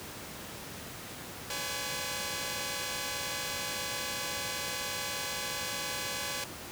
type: tone cluster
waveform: 5% pulse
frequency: 507 / 567 / 830 Hz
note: B4 / C#5 / G#5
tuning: +45 / +39 / -1 cents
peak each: -27 dBFS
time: 1.5-6.44 s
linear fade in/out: 2 ms
effects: pink hiss -43 dBFS RMS until 6.71 s + high-pass 80 Hz 12 dB/octave